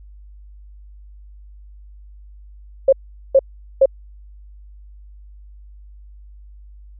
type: tone bursts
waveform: sine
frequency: 539 Hz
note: C#5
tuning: 49 cents flat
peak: -7 dBFS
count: 3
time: 2.88-3.858 s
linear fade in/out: 5 ms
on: 46 ms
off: 420 ms
effects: added 50 Hz sine -39 dBFS peak until 6.99 s